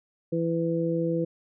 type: harmonic tone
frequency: 166.4 Hz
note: E3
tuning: 17 cents sharp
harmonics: 1 / 2 / 3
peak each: -28 / -28 / -28 dBFS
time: 0.32-1.25 s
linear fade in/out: 10 ms
effects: none